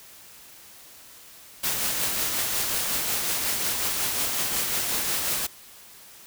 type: noise with tremolo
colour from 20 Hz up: white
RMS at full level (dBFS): -25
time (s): 1.63-5.47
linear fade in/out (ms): 10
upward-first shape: triangle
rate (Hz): 5.5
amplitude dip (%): 35
effects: white hiss -48 dBFS RMS until 6.26 s